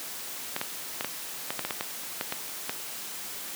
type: clicks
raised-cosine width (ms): 0.3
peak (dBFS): -13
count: 12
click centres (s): 0.564 / 0.614 / 1.009 / 1.046 / 1.505 / 1.593 / 1.65 / 1.708 / 1.809 / 2.211 / 2.324 / 2.695
effects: white hiss -38 dBFS RMS until 3.55 s + high-pass 150 Hz 12 dB/octave